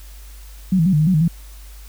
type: tone with pitch steps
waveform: sine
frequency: 187.2 / 161.7 / 189.6 / 150.3 / 155.1 / 185.7 / 153.7 / 168 Hz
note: F#3 / E3 / F#3 / D3 / D#3 / F#3 / D#3 / E3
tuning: +20 / -33 / +43 / +40 / -5 / +7 / -21 / +33 cents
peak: -12 dBFS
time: 0.72-1.28 s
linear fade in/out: 5 ms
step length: 70 ms
effects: added 50 Hz sine -36 dBFS peak until 1.88 s + white hiss -47 dBFS RMS until 1.88 s